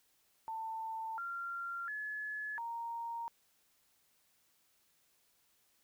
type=tone with pitch steps; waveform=sine; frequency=892 / 1382 / 1708 / 930 Hz; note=A5 / F6 / G#6 / A#5; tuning=+23 / -19 / +48 / -4 cents; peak=-38 dBFS; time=0.48-3.28 s; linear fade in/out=0 ms; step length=700 ms; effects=white hiss -73 dBFS RMS until 5.83 s